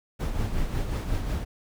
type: noise with tremolo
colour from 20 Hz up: brown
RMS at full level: -26 dBFS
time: 0.19-1.45 s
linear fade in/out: 20 ms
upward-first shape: sine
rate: 5.5 Hz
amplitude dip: 45%
effects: none